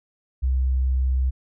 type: tone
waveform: sine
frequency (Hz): 64.7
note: C2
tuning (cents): -19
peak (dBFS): -18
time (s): 0.42-1.31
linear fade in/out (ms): 20
effects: none